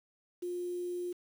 sine tone with quantisation, 354.3 Hz, F4, 25 cents sharp, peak -34 dBFS, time 0.42-1.13 s, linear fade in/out 10 ms, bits 9, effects none

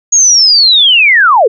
sine linear sweep, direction down, 6700 to 392 Hz, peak -3 dBFS, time 0.12-1.48 s, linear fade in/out 10 ms, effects none

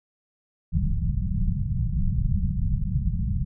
pink low-pass noise, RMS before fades -24 dBFS, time 0.72-3.45 s, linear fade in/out 20 ms, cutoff 200 Hz, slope 96 dB/octave, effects none

